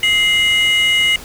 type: tone pair together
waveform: triangle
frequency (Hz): 2093 / 2909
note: C7 / F#7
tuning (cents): 0 / -30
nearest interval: tritone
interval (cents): 570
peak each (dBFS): -11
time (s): 0.03-1.16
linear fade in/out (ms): 2
effects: tanh soft clip ceiling -7 dBFS + pink hiss -34 dBFS RMS until 1.24 s